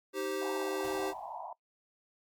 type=chord; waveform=square; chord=C minor; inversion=first; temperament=equal with one note detuned; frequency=311.1 / 389.1 / 523.3 Hz; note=Eb4 / G4 / C5; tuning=0 / -13 / 0 cents; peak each=-41 / -35 / -40 dBFS; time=0.13-1.14 s; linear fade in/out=50 ms
type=band-pass noise; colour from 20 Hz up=pink; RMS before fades=-42 dBFS; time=0.41-1.53 s; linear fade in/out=5 ms; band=650 to 1000 Hz; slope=96 dB/octave
type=noise with exponential decay; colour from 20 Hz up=pink; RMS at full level=-46 dBFS; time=0.84-1.49 s; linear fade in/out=0 ms; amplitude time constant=140 ms
effects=noise-tail reverb RT60 0.1 s tail -21 dB re dry + MP3 96 kbps